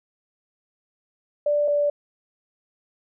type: tone pair in turn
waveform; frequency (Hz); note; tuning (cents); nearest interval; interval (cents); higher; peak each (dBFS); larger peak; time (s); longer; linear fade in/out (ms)
sine; 587 / 582.6; D5 / D5; -1 / -14; unison; 13; first; -18 / -18; neither; 1.46-1.68 / 1.68-1.9; neither; 5
effects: none